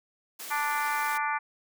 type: high-pass noise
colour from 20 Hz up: white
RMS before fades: -40 dBFS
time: 0.39-1.18 s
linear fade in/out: 10 ms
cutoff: 260 Hz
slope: 24 dB/octave
type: harmonic tone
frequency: 293.7 Hz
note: D4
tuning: in tune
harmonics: 3 / 4 / 5 / 6 / 7 / 8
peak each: -30 / -32 / -34 / -36 / -37 / -38 dBFS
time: 0.5-1.39 s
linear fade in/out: 20 ms
effects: none